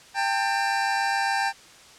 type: tone pair together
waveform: 25% pulse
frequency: 792 / 899 Hz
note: G5 / A5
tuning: +18 / +37 cents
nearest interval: major second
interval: 219 cents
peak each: -20 / -24 dBFS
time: 0.14-1.53 s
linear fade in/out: 50 ms
effects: white hiss -49 dBFS RMS until 1.98 s + low-pass 7000 Hz 12 dB/octave